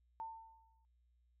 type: tone with exponential decay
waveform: sine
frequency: 898 Hz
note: A5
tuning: 35 cents sharp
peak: -40 dBFS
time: 0.2-0.85 s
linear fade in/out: 0 ms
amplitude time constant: 140 ms
effects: added 60 Hz sine -70 dBFS peak until 1.4 s